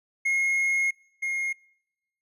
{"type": "tone pair in turn", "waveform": "triangle", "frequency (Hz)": [2155, 2143], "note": ["C#7", "C7"], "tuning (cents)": [-49, 41], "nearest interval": "unison", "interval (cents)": 10, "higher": "first", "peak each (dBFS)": [-20, -24], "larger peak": "first", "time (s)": [[0.25, 0.91], [1.22, 1.53]], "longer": "first", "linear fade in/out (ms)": 10, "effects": ["noise-tail reverb RT60 0.9 s tail -26 dB re dry", "resampled to 32000 Hz"]}